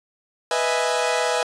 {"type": "chord", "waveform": "sawtooth", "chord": "E major seventh", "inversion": "second", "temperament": "equal", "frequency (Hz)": [493.9, 622.3, 659.3, 830.6], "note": ["B4", "D#5", "E5", "G#5"], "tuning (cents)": [0, 0, 0, 0], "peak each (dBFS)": [-20, -23, -22, -22], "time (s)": [0.51, 1.43], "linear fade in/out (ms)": 2, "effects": ["resampled to 22050 Hz"]}